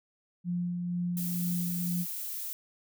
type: tone with tremolo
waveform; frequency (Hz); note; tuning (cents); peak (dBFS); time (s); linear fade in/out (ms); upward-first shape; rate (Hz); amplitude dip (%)
sine; 175.9; F3; +13; -28; 0.44-2.06; 50; sine; 2.1; 30
type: noise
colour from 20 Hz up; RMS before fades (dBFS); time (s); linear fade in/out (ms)
violet; -37; 1.17-2.53; 0
effects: none